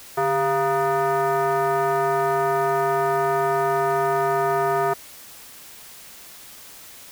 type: tone with frequency modulation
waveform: sine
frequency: 146.83 Hz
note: D3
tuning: in tune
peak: -18 dBFS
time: 0.17-4.94 s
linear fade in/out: 10 ms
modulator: 545 Hz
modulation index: 2.1
effects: white hiss -43 dBFS RMS until 7.11 s